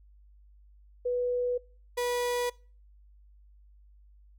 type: tone pair in turn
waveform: sine / 35% pulse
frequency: 492 / 487.5 Hz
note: B4 / B4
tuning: -7 / -23 cents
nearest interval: unison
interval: 16 cents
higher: first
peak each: -26 dBFS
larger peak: neither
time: 1.05-1.58 / 1.97-2.5 s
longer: neither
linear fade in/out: 10 ms
effects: noise-tail reverb RT60 0.4 s tail -24 dB re dry + added 50 Hz sine -54 dBFS peak until 4.38 s